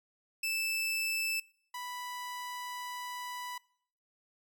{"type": "tone pair in turn", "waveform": "sawtooth", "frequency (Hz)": [2637, 987.8], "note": ["E7", "B5"], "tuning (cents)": [0, 0], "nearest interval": "octave + perfect fourth", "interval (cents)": 1700, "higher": "first", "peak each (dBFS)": [-28, -35], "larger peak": "first", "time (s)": [[0.43, 1.4], [1.74, 3.58]], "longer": "second", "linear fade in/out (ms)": 5, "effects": ["noise-tail reverb RT60 0.6 s tail -23 dB re dry"]}